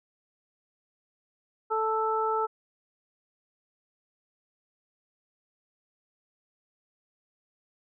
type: harmonic tone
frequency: 440 Hz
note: A4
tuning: in tune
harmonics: 1 / 2 / 3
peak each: -29 / -29 / -29 dBFS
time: 1.7-2.47 s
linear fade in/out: 20 ms
effects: none